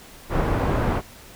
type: low-pass noise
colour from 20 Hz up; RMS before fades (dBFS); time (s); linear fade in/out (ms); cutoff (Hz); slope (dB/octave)
pink; -22; 0.29-1.02; 50; 1200; 12
effects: pink hiss -45 dBFS RMS until 1.35 s